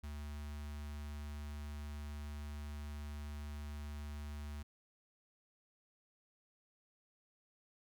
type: tone with notch filter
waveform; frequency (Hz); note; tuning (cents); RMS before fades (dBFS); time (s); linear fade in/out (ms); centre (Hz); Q
square; 73.42; D2; 0; -45; 0.03-4.63; 10; 460; 0.95
effects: none